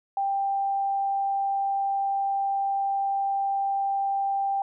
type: tone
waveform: sine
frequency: 789 Hz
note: G5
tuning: 11 cents sharp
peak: -23 dBFS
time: 0.17-4.62 s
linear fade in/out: 2 ms
effects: none